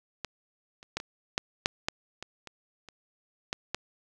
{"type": "clicks", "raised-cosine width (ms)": 0.2, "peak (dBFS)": [-16, -30, -13, -21, -9, -6, -10, -21, -25, -29, -13, -12], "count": 12, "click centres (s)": [0.247, 0.829, 0.97, 1.001, 1.379, 1.659, 1.885, 2.226, 2.473, 2.887, 3.529, 3.746], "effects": []}